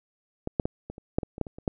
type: clicks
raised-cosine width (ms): 2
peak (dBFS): -16 / -9 / -13 / -23 / -29 / -9 / -19 / -25 / -12 / -26 / -28 / -12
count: 12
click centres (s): 0.474 / 0.598 / 0.655 / 0.9 / 0.981 / 1.185 / 1.232 / 1.381 / 1.413 / 1.468 / 1.585 / 1.678
effects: none